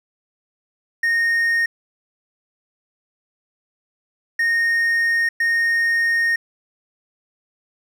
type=tone bursts at uneven times; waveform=triangle; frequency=1850 Hz; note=A#6; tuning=14 cents flat; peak=-14 dBFS; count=3; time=1.03-1.66 / 4.39-5.29 / 5.4-6.36 s; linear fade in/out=5 ms; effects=none